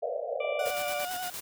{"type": "band-pass noise", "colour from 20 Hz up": "white", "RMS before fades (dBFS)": -33, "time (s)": [0.02, 0.71], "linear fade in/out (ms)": 10, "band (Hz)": [470, 690], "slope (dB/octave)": 96}
{"type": "harmonic tone", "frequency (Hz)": 587.3, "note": "D5", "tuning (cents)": 0, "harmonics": [1, 2, 4, 5, 6], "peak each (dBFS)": [-33, -43, -37, -48, -51], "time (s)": [0.4, 1.05], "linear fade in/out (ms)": 5}
{"type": "tone with vibrato", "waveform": "35% pulse", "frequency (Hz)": 728, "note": "F#5", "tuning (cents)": -28, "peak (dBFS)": -32, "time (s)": [0.59, 1.3], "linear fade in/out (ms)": 5, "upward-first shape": "sine", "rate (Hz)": 10, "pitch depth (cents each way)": 33}
{"type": "noise with tremolo", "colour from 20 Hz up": "white", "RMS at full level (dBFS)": -38, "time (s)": [0.65, 1.41], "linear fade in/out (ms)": 10, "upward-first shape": "square", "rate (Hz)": 8.7, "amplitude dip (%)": 55}
{"effects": []}